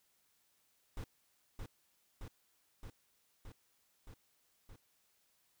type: noise with echo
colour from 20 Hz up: brown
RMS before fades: -42 dBFS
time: 0.97-1.04 s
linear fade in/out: 2 ms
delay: 620 ms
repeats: 6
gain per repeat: -2 dB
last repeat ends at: 4.76 s
effects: white hiss -75 dBFS RMS until 5.6 s